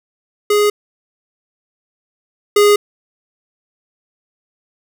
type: tone pair in turn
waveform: square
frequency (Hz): 415.3 / 412.7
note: G#4 / G#4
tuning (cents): 0 / -11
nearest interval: unison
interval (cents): 11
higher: first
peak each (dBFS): -11 / -8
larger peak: second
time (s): 0.5-0.7 / 2.56-2.76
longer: neither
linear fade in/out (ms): 5
effects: none